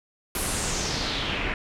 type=noise with low-pass filter sweep; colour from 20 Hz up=pink; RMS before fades=-28 dBFS; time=0.35-1.54 s; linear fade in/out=2 ms; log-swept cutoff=12000 to 2200 Hz; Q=2.9; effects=none